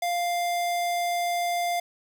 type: tone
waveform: square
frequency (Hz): 698.5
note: F5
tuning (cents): 0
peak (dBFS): -25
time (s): 0.02-1.8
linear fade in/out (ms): 5
effects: 9-bit